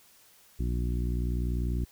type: harmonic tone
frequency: 60.2 Hz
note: B1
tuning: 44 cents flat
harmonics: 1 / 2 / 3 / 4 / 5 / 6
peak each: -28 / -34 / -38 / -40 / -42 / -44 dBFS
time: 0.59-1.85 s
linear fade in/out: 10 ms
effects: white hiss -59 dBFS RMS until 1.91 s